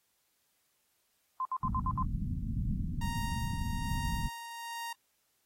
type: tone bursts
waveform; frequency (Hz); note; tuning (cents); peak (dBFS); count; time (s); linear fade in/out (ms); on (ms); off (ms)
sine; 1036; C6; -17; -30; 6; 1.4-2.027; 2; 52; 63
type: low-pass noise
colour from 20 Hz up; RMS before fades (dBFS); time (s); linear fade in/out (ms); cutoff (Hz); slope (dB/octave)
pink; -34; 1.63-4.29; 10; 240; 48
type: tone with tremolo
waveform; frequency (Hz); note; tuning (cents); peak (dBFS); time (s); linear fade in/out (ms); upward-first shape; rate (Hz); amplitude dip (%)
sawtooth; 932.3; A#5; 0; -33; 3.01-4.93; 5; sine; 1.2; 45
effects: white hiss -75 dBFS RMS until 5.45 s + AAC 48 kbps